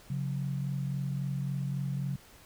sine tone pair together, 137.79 / 181.5 Hz, C#3 / F#3, -10 / -33 cents, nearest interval perfect fourth, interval 477 cents, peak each -31 / -37 dBFS, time 0.1-2.16 s, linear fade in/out 5 ms, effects pink hiss -56 dBFS RMS until 2.45 s

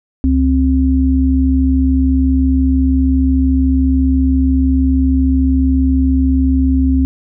sine tone pair together, 69.7 / 263.4 Hz, C#2 / C4, +10 / +12 cents, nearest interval octave + major seventh, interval 2302 cents, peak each -12 dBFS, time 0.24-7.05 s, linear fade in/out 0 ms, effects none

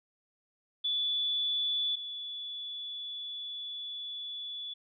sine tone pair in turn, 3455 / 3438 Hz, A7 / A7, -32 / -41 cents, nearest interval unison, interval 9 cents, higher first, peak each -28 / -37 dBFS, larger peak first, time 0.84-1.96 / 1.96-4.74 s, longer second, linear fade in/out 10 ms, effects none

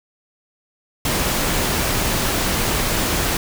pink noise, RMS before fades -20 dBFS, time 1.05-3.37 s, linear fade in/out 2 ms, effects none

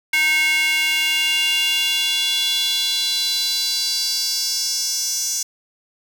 square tone with high-pass filter sweep, 310.7 Hz, D#4, 2 cents flat, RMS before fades -20 dBFS, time 0.13-5.43 s, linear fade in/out 5 ms, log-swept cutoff 2100 to 6100 Hz, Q 4.5, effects none

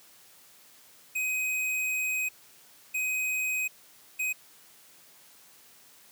square tone bursts at uneven times, 2516 Hz, D#7, 19 cents sharp, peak -28 dBFS, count 3, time 1.15-2.29 / 2.94-3.68 / 4.19-4.33 s, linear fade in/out 10 ms, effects white hiss -56 dBFS RMS until 6.11 s + high-pass 100 Hz 12 dB/octave

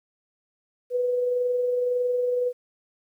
sine tone with amplitude modulation, 493.9 Hz, B4, in tune, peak -20 dBFS, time 0.9-2.53 s, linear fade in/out 50 ms, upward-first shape sine, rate 21.8 Hz, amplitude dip 30%, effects 10-bit

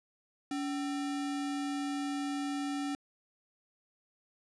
sine tone with sample-and-hold, 283.7 Hz, C#4, 40 cents sharp, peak -32 dBFS, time 0.51-2.95 s, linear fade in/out 2 ms, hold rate 1050 Hz, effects resampled to 22050 Hz

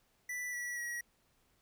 square tone with pitch steps, 1975.5 / 1943.8 / 1912.6 Hz, B6 / B6 / A#6, 0 / -28 / +44 cents, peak -38 dBFS, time 0.29-1.01 s, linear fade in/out 5 ms, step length 240 ms, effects pink hiss -73 dBFS RMS until 1.61 s

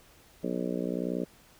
harmonic tone, 60.9 Hz, B1, 24 cents flat, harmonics 3 / 4 / 5 / 6 / 7 / 8 / 9 / 10, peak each -35 / -35 / -36 / -40 / -37 / -41 / -39 / -43 dBFS, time 0.43-1.25 s, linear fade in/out 10 ms, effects pink hiss -58 dBFS RMS until 1.59 s

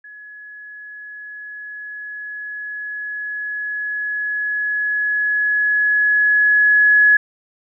sine tone with level ramp, 1691 Hz, G#6, 31 cents sharp, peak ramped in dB -36 to -8 dBFS, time 0.04-7.17 s, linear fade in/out 5 ms, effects none

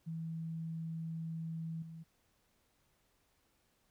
sine tone with level steps, 162.9 Hz, E3, 20 cents flat, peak -38 / -46 dBFS, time 0.06-2.04 s, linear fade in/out 20 ms, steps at 1.82 s, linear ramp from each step 5 ms, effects pink hiss -75 dBFS RMS until 3.9 s

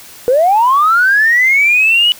sine linear sweep, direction up, 471.8 to 2960 Hz, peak -6 dBFS, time 0.28-2.12 s, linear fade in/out 0 ms, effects tanh soft clip ceiling -2 dBFS + white hiss -36 dBFS RMS until 2.19 s

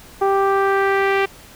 sawtooth tone with low-pass filter sweep, 392 Hz, G4, in tune, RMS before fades -17 dBFS, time 0.21-1.26 s, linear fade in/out 10 ms, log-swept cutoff 960 to 2500 Hz, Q 2.2, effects pink hiss -43 dBFS RMS until 1.55 s

